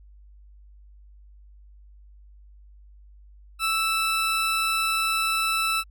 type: tone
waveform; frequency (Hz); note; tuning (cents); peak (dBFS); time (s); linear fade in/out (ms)
20% pulse; 1318.5; E6; 0; -17; 3.59-5.84; 50
effects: added 50 Hz sine -47 dBFS peak until 5.9 s